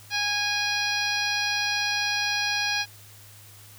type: harmonic tone with a mistuned harmonic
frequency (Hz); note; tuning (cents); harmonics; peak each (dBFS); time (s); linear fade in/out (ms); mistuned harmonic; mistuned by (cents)
824; G#5; -14; 1 / 2 / 3 / 4 / 5 / 6 / 7; -33 / -29 / -29 / -34 / -31 / -33 / -35; 0.1-2.86; 50; 7; -33
effects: added 103 Hz sine -50 dBFS peak until 3.78 s + white hiss -50 dBFS RMS until 3.78 s